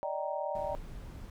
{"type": "chord", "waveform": "sine", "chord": "Eb major seventh", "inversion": "third", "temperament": "just", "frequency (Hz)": [583.4, 622.3, 777.8, 933.4], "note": ["D5", "Eb5", "G5", "Bb5"], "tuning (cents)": [-12, 0, -14, 2], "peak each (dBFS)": [-36, -38, -39, -39], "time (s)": [0.03, 0.75], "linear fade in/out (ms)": 0}
{"type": "noise", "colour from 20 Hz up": "brown", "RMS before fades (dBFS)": -44, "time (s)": [0.55, 1.3], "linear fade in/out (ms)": 2}
{"effects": []}